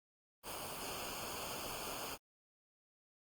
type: noise with comb filter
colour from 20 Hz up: pink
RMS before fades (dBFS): -44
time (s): 0.43-2.18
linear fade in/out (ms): 50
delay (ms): 0.52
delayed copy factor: -0.75
effects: Opus 32 kbps